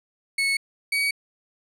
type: tone pair in turn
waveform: 35% pulse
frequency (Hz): 2204 / 2259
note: C#7 / C#7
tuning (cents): -11 / +32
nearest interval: unison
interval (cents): 43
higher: second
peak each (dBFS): -19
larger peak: neither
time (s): 0.38-0.57 / 0.92-1.11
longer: neither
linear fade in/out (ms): 5
effects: low-pass 12000 Hz 12 dB/octave